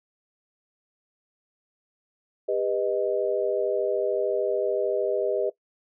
sine chord, G augmented, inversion none, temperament equal with one note detuned, 400.5 / 493.9 / 622.3 Hz, G4 / B4 / D#5, +37 / 0 / 0 cents, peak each -27 dBFS, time 2.48-5.5 s, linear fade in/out 10 ms, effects noise-tail reverb RT60 0.1 s tail -18 dB re dry

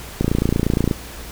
click train, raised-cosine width 3 ms, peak -4 dBFS, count 21, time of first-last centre 0.21-0.912 s, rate 28.5 Hz, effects added 60 Hz sine -38 dBFS peak until 1.31 s + pink hiss -36 dBFS RMS until 1.31 s

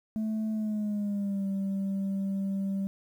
sine tone with pitch glide, 217.8 to 195.16 Hz, A3 to G3, -17 to -7 cents, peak -25 dBFS, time 0.16-2.87 s, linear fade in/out 0 ms, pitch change -190 cents, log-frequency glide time 0.52-1.46 s, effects tanh soft clip ceiling -27 dBFS + 10-bit

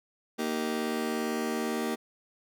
30% pulse chord, Eb major, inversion second, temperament just, 233.3 / 311.1 / 388.9 Hz, Bb3 / Eb4 / G4, +2 / 0 / -14 cents, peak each -29 / -33 / -32 dBFS, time 0.38-1.96 s, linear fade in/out 20 ms, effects none

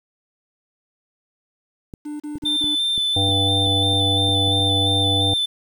clicks, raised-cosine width 3 ms, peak -21 dBFS, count 11, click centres 1.938 / 2.356 / 2.437 / 2.642 / 2.979 / 3.29 / 3.669 / 3.934 / 4.29 / 4.479 / 4.598 s
triangle tone bursts, 297.5 Hz, D4, 22 cents sharp, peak -25 dBFS, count 4, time 2.05-2.755 s, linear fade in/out 10 ms, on 150 ms, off 35 ms
triangle tone with vibrato, 3547 Hz, A7, 13 cents sharp, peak -17 dBFS, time 2.45-5.46 s, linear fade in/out 10 ms, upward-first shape square, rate 2.9 Hz, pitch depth 15 cents each way
harmonic tone, 98 Hz, G2, in tune, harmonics 1 / 3 / 5 / 7 / 8, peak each -21 / -26 / -28 / -31 / -29 dBFS, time 3.16-5.34 s, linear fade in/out 5 ms
effects 8-bit

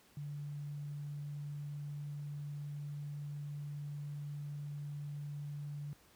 sine tone, 145.5 Hz, D3, 16 cents flat, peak -40 dBFS, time 0.17-5.93 s, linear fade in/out 0 ms, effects pink hiss -65 dBFS RMS until 6.15 s + high-pass 60 Hz 12 dB/octave

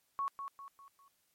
sine tone with echo, 1108.7 Hz, C#6, in tune, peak -32 dBFS, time 0.19-0.28 s, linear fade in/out 0 ms, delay 200 ms, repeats 4, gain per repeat -7 dB, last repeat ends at 1.08 s, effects white hiss -75 dBFS RMS until 1.34 s + MP3 64 kbps

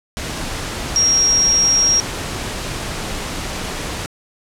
sine tone in noise, 5610 Hz, F8, 7 cents sharp, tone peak -11 dBFS, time 0.96-2 s, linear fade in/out 0 ms, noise pink, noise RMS -25 dBFS, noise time 0.17-4.06 s, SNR +11 dB, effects low-pass 9000 Hz 12 dB/octave

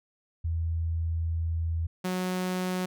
sine / sawtooth tone pair in turn, 82.41 / 183.41 Hz, E2 / F#3, 0 / -15 cents, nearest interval octave + major second, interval 1385 cents, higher second, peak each -26 / -24 dBFS, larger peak second, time 0.44-1.87 / 2.04-2.86 s, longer first, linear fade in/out 10 ms, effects none

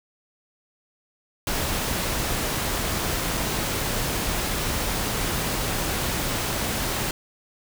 pink noise, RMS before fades -26 dBFS, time 1.47-7.11 s, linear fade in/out 2 ms, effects none

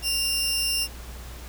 sawtooth tone pair together, 2794 / 5291 Hz, F7 / E8, 0 / +6 cents, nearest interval major seventh, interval 1106 cents, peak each -23 dBFS, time 0.02-0.88 s, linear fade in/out 50 ms, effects added 60 Hz sine -38 dBFS peak until 1.48 s + pink hiss -44 dBFS RMS until 1.48 s

